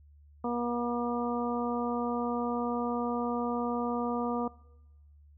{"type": "harmonic tone", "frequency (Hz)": 239.8, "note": "A#3", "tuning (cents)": 49, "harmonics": [1, 2, 3, 4, 5], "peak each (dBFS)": [-32, -35, -37, -38, -39], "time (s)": [0.44, 4.48], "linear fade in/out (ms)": 5, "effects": ["noise-tail reverb RT60 1.0 s tail -22 dB re dry", "added 73 Hz sine -54 dBFS peak until 5.37 s"]}